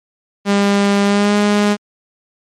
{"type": "tone with pitch glide", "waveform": "sawtooth", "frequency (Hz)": [201, 206.5], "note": ["G3", "G#3"], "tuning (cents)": [44, -10], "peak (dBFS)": -7, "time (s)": [0.45, 1.77], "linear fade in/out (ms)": 50, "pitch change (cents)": 46, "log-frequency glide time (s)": [1.05, 1.35], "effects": ["low-pass 7000 Hz 12 dB/octave", "MP3 64 kbps"]}